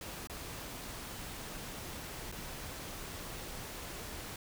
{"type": "noise with dropouts", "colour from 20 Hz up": "pink", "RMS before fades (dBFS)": -44, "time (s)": [0.01, 4.36], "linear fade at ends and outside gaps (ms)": 2, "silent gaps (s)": [[0.272, 0.297], [2.317, 2.323]], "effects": []}